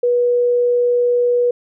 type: tone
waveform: sine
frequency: 486 Hz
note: B4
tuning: 28 cents flat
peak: -12 dBFS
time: 0.03-1.51 s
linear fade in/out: 5 ms
effects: none